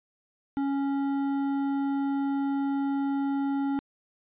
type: tone with hard clipping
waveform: sine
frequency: 277.2 Hz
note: C#4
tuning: in tune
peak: -27 dBFS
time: 0.57-3.79 s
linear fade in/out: 0 ms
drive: 9 dB
effects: resampled to 8000 Hz